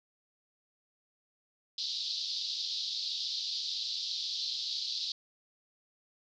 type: band-pass noise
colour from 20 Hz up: pink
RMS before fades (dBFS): -36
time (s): 1.78-5.12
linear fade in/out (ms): 2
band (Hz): 3700 to 4900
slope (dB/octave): 48
effects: none